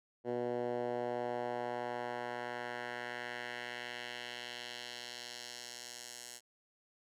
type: tone with band-pass filter sweep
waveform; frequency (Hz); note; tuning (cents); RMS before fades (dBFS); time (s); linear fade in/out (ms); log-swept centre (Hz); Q
10% pulse; 121.5; B2; -28; -41; 0.24-6.41; 50; 430 to 7700; 1.3
effects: none